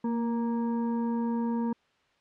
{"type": "tone with frequency modulation", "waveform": "sine", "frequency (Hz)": 232.1, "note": "A#3", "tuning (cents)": -7, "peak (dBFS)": -26, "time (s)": [0.04, 1.73], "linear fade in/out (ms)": 5, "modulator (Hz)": 703, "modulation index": 0.57, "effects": ["white hiss -67 dBFS RMS until 2.2 s", "low-pass 3000 Hz 12 dB/octave"]}